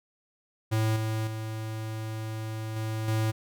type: tone with level steps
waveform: square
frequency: 110 Hz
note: A2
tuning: in tune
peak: -24 / -28 / -33 / -30 / -25 dBFS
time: 0.71-3.32 s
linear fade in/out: 20 ms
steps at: 0.96 / 1.27 / 2.76 / 3.08 s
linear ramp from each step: 2 ms
effects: none